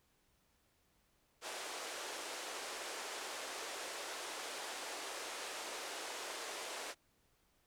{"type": "band-pass noise", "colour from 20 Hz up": "pink", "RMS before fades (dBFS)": -45, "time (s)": [1.41, 6.95], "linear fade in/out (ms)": 50, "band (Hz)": [400, 9700], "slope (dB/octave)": 24, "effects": ["pink hiss -75 dBFS RMS until 7.66 s"]}